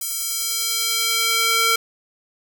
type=tone with high-pass filter sweep; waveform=square; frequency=455 Hz; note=A#4; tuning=42 cents flat; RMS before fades=-21 dBFS; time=0.01-1.76 s; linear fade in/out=5 ms; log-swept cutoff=8600 to 1400 Hz; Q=0.82; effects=none